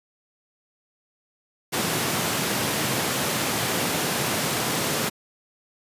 pink high-pass noise, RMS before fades -25 dBFS, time 1.72-5.1 s, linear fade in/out 20 ms, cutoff 120 Hz, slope 24 dB/octave, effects resampled to 32000 Hz

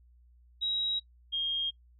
sine tone pair in turn, 3835 / 3231 Hz, A#7 / G#7, +48 / -48 cents, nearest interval minor third, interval 296 cents, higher first, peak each -28 dBFS, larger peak neither, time 0.61-1 / 1.32-1.71 s, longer neither, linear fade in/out 20 ms, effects noise-tail reverb RT60 0.1 s tail -22 dB re dry + added 60 Hz sine -57 dBFS peak until 1.99 s

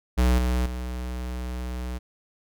square tone with level steps, 61.9 Hz, B1, 5 cents sharp, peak -18 / -22 / -30 dBFS, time 0.17-1.99 s, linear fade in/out 20 ms, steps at 0.38 / 0.66 s, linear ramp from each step 2 ms, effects none

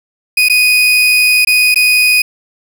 35% pulse tone with dropouts, 2489 Hz, D#7, in tune, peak -5 dBFS, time 0.37-2.22 s, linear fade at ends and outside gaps 5 ms, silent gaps 0.486-0.497 / 1.449-1.471 / 1.744-1.758 s, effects none

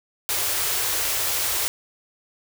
white band-stop noise, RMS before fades -24 dBFS, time 0.29-1.68 s, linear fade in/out 0 ms, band 130 to 320 Hz, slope 48 dB/octave, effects none

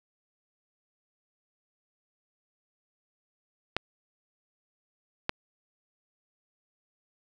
clicks, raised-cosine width 0.3 ms, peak -10 dBFS, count 2, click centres 3.766 / 5.294 s, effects none

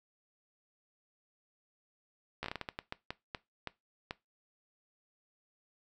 slowing click train, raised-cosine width 0.3 ms, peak -21 dBFS, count 14, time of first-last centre 2.43-4.109 s, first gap 13 ms, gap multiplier 1.34, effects noise-tail reverb RT60 0.2 s tail -19 dB re dry

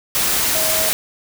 sine tone in noise, 636 Hz, D#5, 38 cents sharp, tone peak -24 dBFS, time 0.55-0.89 s, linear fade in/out 0 ms, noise white, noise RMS -18 dBFS, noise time 0.15-0.93 s, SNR -9 dB, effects none

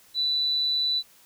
sine tone, 3975 Hz, B7, 10 cents sharp, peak -22 dBFS, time 0.14-1.03 s, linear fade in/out 50 ms, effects white hiss -56 dBFS RMS until 1.25 s

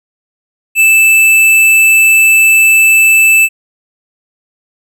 sine tone with hard clipping, 2637 Hz, E7, in tune, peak -5 dBFS, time 0.75-3.49 s, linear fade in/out 50 ms, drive 14 dB, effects none

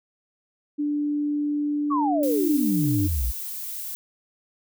sine tone with pitch glide, 293.7 to 298.1 Hz, D4 to D4, 0 to +26 cents, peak -22 dBFS, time 0.78-3.08 s, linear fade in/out 20 ms, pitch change +26 cents, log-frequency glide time 2.22-2.83 s
sine exponential sweep, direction down, 1174.7 to 52.5 Hz, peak -22 dBFS, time 1.9-3.32 s, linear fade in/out 20 ms
violet noise, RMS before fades -33 dBFS, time 2.23-3.95 s, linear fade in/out 0 ms
effects none

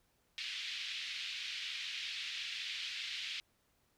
white band-pass noise, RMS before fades -42 dBFS, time 0.38-3.4 s, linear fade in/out 0 ms, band 2200 to 3900 Hz, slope 24 dB/octave, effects pink hiss -75 dBFS RMS until 3.97 s

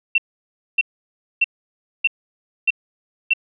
sine tone bursts, 2707 Hz, E7, 45 cents sharp, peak -12 dBFS, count 6, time 0.15-3.336 s, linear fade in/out 5 ms, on 31 ms, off 600 ms, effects none

